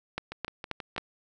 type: two click trains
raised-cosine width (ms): 0.3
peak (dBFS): -15 / -21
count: 4 / 5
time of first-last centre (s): 0.18-0.98 / 0.32-0.963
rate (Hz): 3.75 / 6.22
effects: none